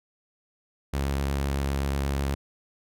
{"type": "tone with vibrato", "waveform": "sawtooth", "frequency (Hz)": 69.2, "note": "C#2", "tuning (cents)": -2, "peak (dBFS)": -21, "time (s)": [0.93, 2.35], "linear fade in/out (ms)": 10, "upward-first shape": "triangle", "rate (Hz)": 8, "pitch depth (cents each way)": 18, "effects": []}